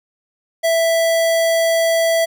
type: tone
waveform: square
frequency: 660 Hz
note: E5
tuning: 2 cents sharp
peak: -14 dBFS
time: 0.63-2.26 s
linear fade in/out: 20 ms
effects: none